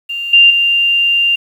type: tone with level steps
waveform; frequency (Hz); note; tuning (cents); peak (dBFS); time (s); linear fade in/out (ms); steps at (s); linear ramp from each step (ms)
sine; 2789; F7; -3; -18 / -3 / -9; 0.09-1.36; 10; 0.33 / 0.5; 5
effects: 7-bit